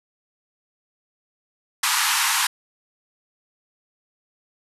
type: band-pass noise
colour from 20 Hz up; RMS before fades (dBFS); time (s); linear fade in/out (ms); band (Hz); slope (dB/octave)
pink; -21; 1.83-2.47; 5; 840 to 13000; 96
effects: none